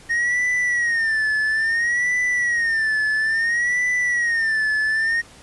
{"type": "tone with vibrato", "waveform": "triangle", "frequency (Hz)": 1853, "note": "A#6", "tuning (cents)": -11, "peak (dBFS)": -16, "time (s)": [0.09, 5.22], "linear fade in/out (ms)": 20, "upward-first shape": "sine", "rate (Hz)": 0.59, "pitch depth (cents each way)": 120, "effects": ["pink hiss -46 dBFS RMS until 5.42 s", "resampled to 24000 Hz"]}